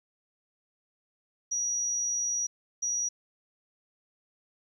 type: tone bursts at uneven times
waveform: sine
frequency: 5790 Hz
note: F#8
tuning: 38 cents flat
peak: -27 dBFS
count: 2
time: 1.51-2.47 / 2.82-3.09 s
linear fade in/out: 10 ms
effects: 11-bit